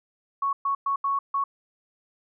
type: tone bursts at uneven times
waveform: sine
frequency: 1108.7 Hz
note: C#6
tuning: in tune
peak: -22 dBFS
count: 5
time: 0.42-0.53 / 0.65-0.75 / 0.86-0.96 / 1.04-1.19 / 1.34-1.44 s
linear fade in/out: 5 ms
effects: none